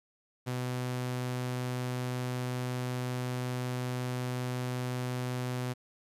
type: tone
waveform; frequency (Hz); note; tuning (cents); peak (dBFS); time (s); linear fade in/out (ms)
sawtooth; 125.4; B2; +27; -28; 0.46-5.74; 20
effects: resampled to 32000 Hz + 11-bit